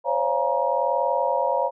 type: tone cluster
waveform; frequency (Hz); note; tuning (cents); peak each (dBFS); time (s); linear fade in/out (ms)
sine; 522 / 563 / 692 / 855 / 945; C5 / C#5 / F5 / A5 / A#5; -4 / +27 / -16 / -50 / +23; -26 / -25 / -28 / -31 / -24; 0.04-1.71; 50
effects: none